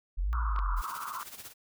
sine linear two-way sweep, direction up then down, 39.01 to 59.8 to 39.01 Hz, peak -27 dBFS, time 0.17-0.82 s, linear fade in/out 20 ms, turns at 0.34 s
white band-pass noise, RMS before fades -38 dBFS, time 0.33-1.23 s, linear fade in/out 0 ms, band 960 to 1400 Hz, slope 96 dB/octave
clicks, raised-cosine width 0.3 ms, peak -30 / -27 dBFS, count 2, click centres 0.562 / 0.59 s
white noise with tremolo, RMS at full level -43 dBFS, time 0.76-1.54 s, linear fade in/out 50 ms, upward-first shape sine, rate 16 Hz, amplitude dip 70%
effects none

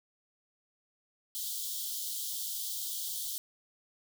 white high-pass noise, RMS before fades -37 dBFS, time 1.35-3.38 s, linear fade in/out 0 ms, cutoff 3100 Hz, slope 96 dB/octave, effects none

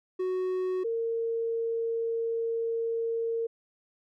triangle / sine tone pair in turn, 370 / 458.3 Hz, F#4 / A#4, 0 / -29 cents, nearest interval major third, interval 371 cents, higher second, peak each -25 / -27 dBFS, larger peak first, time 0.19-0.84 / 0.84-3.47 s, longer second, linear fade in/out 10 ms, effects none

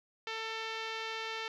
5% pulse tone with low-pass filter, 446 Hz, A4, 23 cents sharp, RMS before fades -39 dBFS, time 0.27-1.48 s, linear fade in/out 2 ms, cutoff 3500 Hz, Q 0.8, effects none

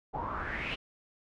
pink noise with low-pass filter sweep, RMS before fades -36 dBFS, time 0.13-0.76 s, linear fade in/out 20 ms, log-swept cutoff 800 to 3000 Hz, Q 5.8, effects none

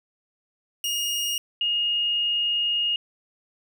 sawtooth / sine tone pair in turn, 2855 / 2855 Hz, F7 / F7, +37 / +37 cents, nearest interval unison, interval 0 cents, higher neither, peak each -21 dBFS, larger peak neither, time 0.84-1.38 / 1.61-2.96 s, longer second, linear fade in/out 2 ms, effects none

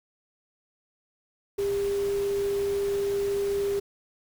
sine tone in noise, 400 Hz, G4, 35 cents sharp, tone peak -24 dBFS, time 1.58-3.8 s, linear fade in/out 10 ms, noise pink, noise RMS -41 dBFS, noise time 1.58-3.8 s, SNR +14 dB, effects none

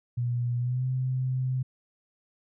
sine tone with pitch glide, 121.1 to 129.04 Hz, B2 to C3, -34 to -24 cents, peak -25 dBFS, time 0.17-1.63 s, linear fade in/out 10 ms, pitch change +110 cents, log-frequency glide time 0.58-0.85 s, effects none

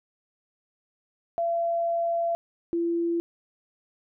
sine tone pair in turn, 678 / 339 Hz, E5 / E4, +49 / +49 cents, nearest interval octave, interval 1200 cents, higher first, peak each -23 dBFS, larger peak neither, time 1.38-2.35 / 2.73-3.2 s, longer first, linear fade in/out 0 ms, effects none

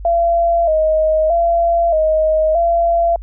sine tone with vibrato, 653 Hz, E5, 17 cents flat, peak -11 dBFS, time 0.05-3.16 s, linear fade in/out 2 ms, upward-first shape square, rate 0.8 Hz, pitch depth 71 cents each way, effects added 49 Hz sine -27 dBFS peak until 3.22 s

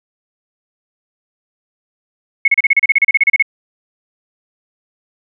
sine tone bursts, 2188 Hz, C#7, 23 cents flat, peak -6 dBFS, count 16, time 2.45-3.425 s, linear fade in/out 5 ms, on 30 ms, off 33 ms, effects none

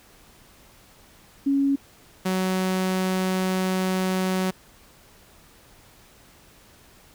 sine / sawtooth tone pair in turn, 277.2 / 186.67 Hz, C#4 / F#3, 0 / +16 cents, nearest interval perfect fifth, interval 684 cents, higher first, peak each -18 dBFS, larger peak neither, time 1.46-1.76 / 2.25-4.51 s, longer second, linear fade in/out 10 ms, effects pink hiss -53 dBFS RMS until 7.14 s

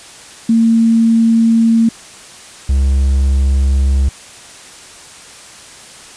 sine / triangle tone pair in turn, 227.7 / 67.7 Hz, A#3 / C#2, -40 / -40 cents, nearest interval octave + major sixth, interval 2100 cents, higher first, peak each -7 dBFS, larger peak neither, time 0.49-1.89 / 2.69-4.09 s, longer neither, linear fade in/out 5 ms, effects white hiss -36 dBFS RMS until 6.16 s + resampled to 22050 Hz

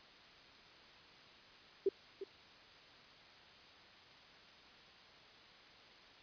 sine tone with echo, 390.9 Hz, G4, 5 cents flat, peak -28 dBFS, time 1.86-1.89 s, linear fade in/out 5 ms, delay 350 ms, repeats 1, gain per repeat -13 dB, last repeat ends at 2.24 s, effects white hiss -59 dBFS RMS until 6.22 s + resampled to 11025 Hz

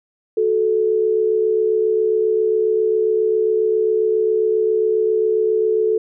sine tone pair together, 369.8 / 437.2 Hz, F#4 / A4, -1 / -11 cents, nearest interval minor third, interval 290 cents, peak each -21 / -15 dBFS, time 0.37-5.98 s, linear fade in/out 5 ms, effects none

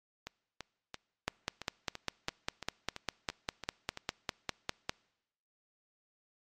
two click trains, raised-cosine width 0.2 ms, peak -14 / -23 dBFS, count 19 / 12, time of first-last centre 1.28-4.894 / 0.27-3.974 s, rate 4.98 / 2.97 Hz, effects noise-tail reverb RT60 0.9 s tail -25 dB re dry + MP3 64 kbps

